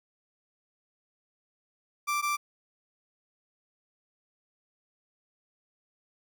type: tone pair in turn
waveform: 30% pulse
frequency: 1175 / 1175 Hz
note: D6 / D6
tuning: +1 / +1 cents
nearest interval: unison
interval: 0 cents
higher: neither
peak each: -24 dBFS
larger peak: neither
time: 2.07-2.22 / 2.22-2.37 s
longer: neither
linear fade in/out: 20 ms
effects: none